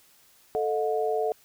sine chord, D# diminished, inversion second, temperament equal with one note detuned, 440 / 622.3 / 721.4 Hz, A4 / D#5 / F#5, 0 / 0 / -44 cents, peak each -26 / -31 / -29 dBFS, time 0.55-1.32 s, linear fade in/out 0 ms, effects white hiss -59 dBFS RMS until 1.44 s

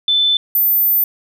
sine tone pair in turn, 3520 / 14080 Hz, A7 / A9, 0 / 0 cents, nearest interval 2 octaves, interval 2400 cents, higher second, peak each -11 dBFS, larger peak neither, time 0.08-0.37 / 0.55-1.04 s, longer second, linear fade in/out 2 ms, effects none

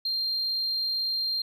sine tone, 4186 Hz, C8, in tune, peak -24 dBFS, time 0.05-1.42 s, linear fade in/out 5 ms, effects tanh soft clip ceiling -23 dBFS

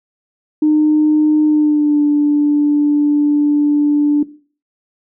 sine tone with pitch glide, 304.9 to 293.5 Hz, D#4 to D4, -35 to -1 cents, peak -8 dBFS, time 0.62-4.23 s, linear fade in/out 5 ms, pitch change -66 cents, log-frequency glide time 1.44-2.02 s, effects noise-tail reverb RT60 0.4 s tail -17 dB re dry + tanh soft clip ceiling -4 dBFS

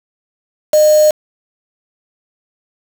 sine tone with quantisation, 610 Hz, D#5, 34 cents flat, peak -6 dBFS, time 0.73-1.11 s, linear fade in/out 5 ms, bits 3, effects none

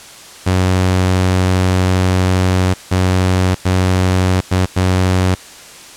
sawtooth tone bursts at uneven times, 92.5 Hz, F#2, in tune, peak -7 dBFS, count 5, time 0.46-2.74 / 2.91-3.55 / 3.65-4.41 / 4.51-4.66 / 4.76-5.35 s, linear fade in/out 10 ms, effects white hiss -36 dBFS RMS until 5.96 s + low-pass 9000 Hz 12 dB/octave

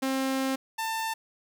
sawtooth tone pair in turn, 266 / 893.2 Hz, C4 / A5, +29 / +26 cents, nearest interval octave + major sixth, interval 2097 cents, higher second, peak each -22 / -25 dBFS, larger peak first, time 0.02-0.56 / 0.78-1.14 s, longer first, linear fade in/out 10 ms, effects 10-bit

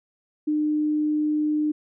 sine tone, 302.5 Hz, D#4, 49 cents flat, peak -20 dBFS, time 0.47-1.72 s, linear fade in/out 10 ms, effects none

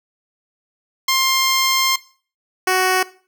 10% pulse tone pair in turn, 1058 / 371.9 Hz, C6 / F#4, +19 / +9 cents, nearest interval octave + tritone, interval 1810 cents, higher first, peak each -6 dBFS, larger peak neither, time 1.08-1.96 / 2.67-3.03 s, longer first, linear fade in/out 5 ms, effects noise-tail reverb RT60 0.4 s tail -18 dB re dry

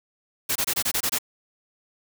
white noise bursts, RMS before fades -24 dBFS, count 8, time 0.49-1.186 s, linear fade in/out 10 ms, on 66 ms, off 24 ms, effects none

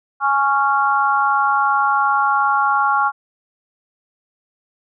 sine chord, Db major, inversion second, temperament just, 831.5 / 1108.7 / 1385.9 Hz, Ab5 / Db6 / F6, +2 / 0 / -14 cents, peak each -18 dBFS, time 0.2-3.12 s, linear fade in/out 50 ms, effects none

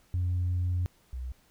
sine tone pair in turn, 89.4 / 63.22 Hz, F2 / B1, +41 / +41 cents, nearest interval tritone, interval 600 cents, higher first, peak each -24 / -33 dBFS, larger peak first, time 0.14-0.86 / 1.13-1.32 s, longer first, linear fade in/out 0 ms, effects tanh soft clip ceiling -23 dBFS + pink hiss -64 dBFS RMS until 1.5 s

